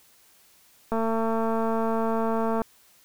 click train, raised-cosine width 1 ms, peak -14 dBFS, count 383, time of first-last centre 0.92-2.618 s, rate 225 Hz, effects white hiss -58 dBFS RMS until 3.04 s

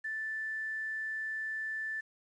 sine tone with quantisation, 1760 Hz, A6, in tune, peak -34 dBFS, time 0.04-2.01 s, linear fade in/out 10 ms, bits 10, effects resampled to 22050 Hz

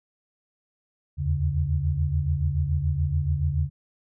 sine tone cluster, 78.1 / 85.1 / 140.8 Hz, D#2 / F2 / C#3, +7 / -44 / +27 cents, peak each -26 dBFS, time 1.17-3.7 s, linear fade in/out 50 ms, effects none

